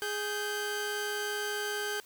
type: tone pair together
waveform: sawtooth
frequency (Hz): 415.3 / 1558.5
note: G#4 / G6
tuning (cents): 0 / -11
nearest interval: octave + major seventh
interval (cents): 2289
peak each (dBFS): -31 / -31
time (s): 0.02-2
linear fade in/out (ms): 0
effects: white hiss -57 dBFS RMS until 2.05 s